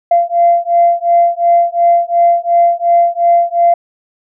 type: beating tone pair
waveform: sine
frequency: 687 / 689.8 Hz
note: F5 / F5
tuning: -29 / -22 cents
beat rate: 2.8 Hz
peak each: -10 dBFS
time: 0.11-3.74 s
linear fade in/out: 5 ms
effects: tanh soft clip ceiling 0 dBFS